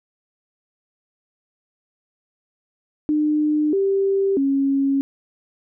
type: tone with pitch steps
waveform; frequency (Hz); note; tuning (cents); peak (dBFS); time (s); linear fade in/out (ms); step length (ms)
sine; 302.1 / 391.5 / 274.7; D4 / G4 / C#4; +49 / -2 / -16; -16; 3.09-5.01; 0; 640
effects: none